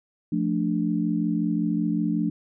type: chord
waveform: sine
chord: D minor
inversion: first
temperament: equal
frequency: 174.61 / 220 / 293.7 Hz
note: F3 / A3 / D4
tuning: 0 / 0 / 0 cents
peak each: -26 dBFS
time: 0.32-2.3 s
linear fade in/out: 5 ms
effects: none